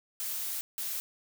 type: noise bursts at uneven times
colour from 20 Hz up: blue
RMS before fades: -35 dBFS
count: 2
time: 0.2-0.61 / 0.78-1 s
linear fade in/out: 0 ms
effects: none